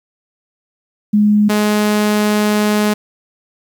sine / sawtooth tone pair in turn, 209 / 210.1 Hz, G#3 / G#3, +11 / +20 cents, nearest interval unison, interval 9 cents, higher second, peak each -8 dBFS, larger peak neither, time 1.13-1.49 / 1.49-2.94 s, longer second, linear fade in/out 10 ms, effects 8-bit

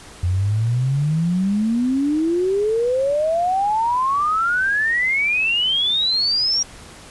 sine exponential sweep, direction up, 86.7 to 5700 Hz, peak -16 dBFS, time 0.23-6.63 s, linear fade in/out 5 ms, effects pink hiss -41 dBFS RMS until 7.1 s + resampled to 24000 Hz

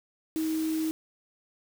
sine tone in noise, 317.1 Hz, D#4, 33 cents sharp, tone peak -26 dBFS, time 0.36-0.91 s, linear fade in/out 0 ms, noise white, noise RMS -42 dBFS, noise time 0.36-0.91 s, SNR +13 dB, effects none

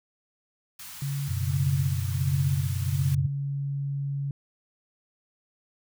white band-stop noise, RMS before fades -42 dBFS, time 0.79-3.15 s, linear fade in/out 5 ms, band 200 to 860 Hz, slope 24 dB/octave
sine tone, 140 Hz, C#3, 18 cents sharp, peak -27 dBFS, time 1.02-4.31 s, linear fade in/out 2 ms
sine chord, F# suspended fourth, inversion none, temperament equal, 92.5 / 123.47 / 138.59 Hz, F#2 / B2 / C#3, 0 / 0 / 0 cents, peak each -28 / -30 / -30 dBFS, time 1.28-3.27 s, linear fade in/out 10 ms
effects none

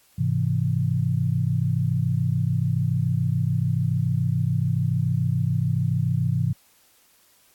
sine chord, Ab augmented, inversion none, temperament equal, 103.83 / 130.81 / 164.81 Hz, Ab2 / C3 / E3, 0 / 0 / 0 cents, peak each -25 / -23 / -25 dBFS, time 0.18-6.53 s, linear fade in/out 10 ms, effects white hiss -59 dBFS RMS until 7.54 s + AAC 64 kbps

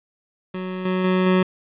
25% pulse tone with level steps, 185 Hz, F#3, in tune, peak -23 / -16 / -13 / -11 dBFS, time 0.54-1.43 s, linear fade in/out 5 ms, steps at 0.85 / 1.04 / 1.26 s, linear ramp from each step 5 ms, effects resampled to 8000 Hz + 8-bit

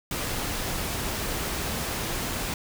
pink noise, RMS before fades -30 dBFS, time 0.11-2.54 s, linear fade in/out 2 ms, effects none

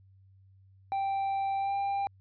triangle tone with pitch glide, 784 to 794.9 Hz, G5 to G5, 0 to +24 cents, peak -26 dBFS, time 0.92-2.07 s, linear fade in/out 0 ms, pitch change +24 cents, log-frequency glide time 1.58-1.74 s, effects added 96 Hz sine -56 dBFS peak until 2.2 s + resampled to 11025 Hz

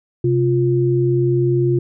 sine tone pair together, 130.7 / 350.7 Hz, C3 / F4, -1 / +7 cents, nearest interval octave + perfect fourth, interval 1708 cents, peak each -16 dBFS, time 0.24-1.79 s, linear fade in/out 5 ms, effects none

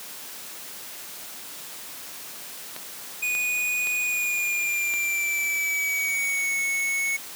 clicks, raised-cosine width 0.2 ms, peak -17 dBFS, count 4, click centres 2.764 / 3.351 / 3.871 / 4.938 s
square tone with pitch glide, 2475 to 2205 Hz, D#7 to C#7, -10 to -10 cents, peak -24 dBFS, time 3.22-7.17 s, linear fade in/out 10 ms, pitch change -200 cents, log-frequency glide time 3.99-6.58 s
effects white hiss -39 dBFS RMS until 7.35 s + high-pass 150 Hz 12 dB/octave

